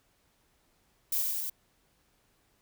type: noise with echo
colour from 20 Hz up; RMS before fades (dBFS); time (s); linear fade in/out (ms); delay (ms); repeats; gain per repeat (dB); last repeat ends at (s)
violet; -29; 1.12-1.22; 5; 93; 3; -2; 1.499
effects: pink hiss -70 dBFS RMS until 2.61 s